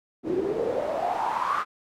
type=noise with band-pass filter sweep; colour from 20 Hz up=pink; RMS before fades=-27 dBFS; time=0.23-1.65 s; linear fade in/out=50 ms; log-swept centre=310 to 1300 Hz; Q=8.2; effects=none